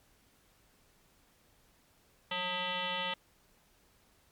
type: tone with frequency modulation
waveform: sine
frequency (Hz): 1975.5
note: B6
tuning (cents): 0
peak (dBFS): -32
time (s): 2.31-3.14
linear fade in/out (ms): 5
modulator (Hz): 358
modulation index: 4.2
effects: pink hiss -67 dBFS RMS until 4.31 s + MP3 96 kbps